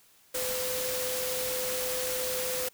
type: tone in noise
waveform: sine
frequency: 508 Hz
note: B4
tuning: 49 cents sharp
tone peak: -33 dBFS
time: 0.34-2.69 s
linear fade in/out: 10 ms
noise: white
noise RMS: -33 dBFS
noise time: 0.34-2.69 s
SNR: -3 dB
effects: white hiss -61 dBFS RMS until 2.73 s